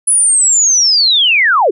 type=linear sweep; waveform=sine; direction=down; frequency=10110 to 329.6 Hz; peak=-7 dBFS; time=0.07-1.71 s; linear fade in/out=10 ms; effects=none